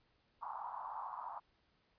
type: band-pass noise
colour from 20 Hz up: pink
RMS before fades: -45 dBFS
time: 0.41-1.4 s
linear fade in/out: 20 ms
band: 830 to 1100 Hz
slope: 48 dB/octave
effects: pink hiss -75 dBFS RMS until 1.98 s + resampled to 11025 Hz